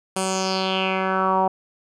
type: tone with low-pass filter sweep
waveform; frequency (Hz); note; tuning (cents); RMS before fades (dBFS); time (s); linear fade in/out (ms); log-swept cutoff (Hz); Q
10% pulse; 189.3; F#3; +40; -22; 0.16-1.48; 5; 9600 to 820; 4.1
effects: none